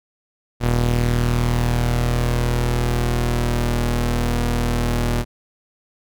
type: tone pair together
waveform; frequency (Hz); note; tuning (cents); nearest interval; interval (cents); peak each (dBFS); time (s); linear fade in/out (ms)
sawtooth; 40.01 / 119.9; D#1 / A#2; +49 / +49; octave + perfect fifth; 1900; -16; 0.6-5.25; 50
effects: none